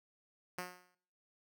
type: tone with exponential decay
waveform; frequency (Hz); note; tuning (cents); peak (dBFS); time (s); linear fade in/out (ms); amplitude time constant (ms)
5% pulse; 180; F#3; -47; -26; 0.58-0.95; 5; 79
effects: noise-tail reverb RT60 0.6 s tail -20 dB re dry